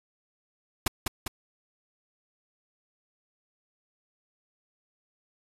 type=noise with echo; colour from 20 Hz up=pink; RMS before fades=-24 dBFS; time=0.86-0.88 s; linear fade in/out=5 ms; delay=200 ms; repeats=2; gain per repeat=-4 dB; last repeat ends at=1.28 s; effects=resampled to 32000 Hz